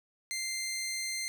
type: tone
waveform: 15% pulse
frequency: 2089 Hz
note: C7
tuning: 3 cents flat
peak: -27 dBFS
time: 0.31-1.28 s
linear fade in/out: 0 ms
effects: none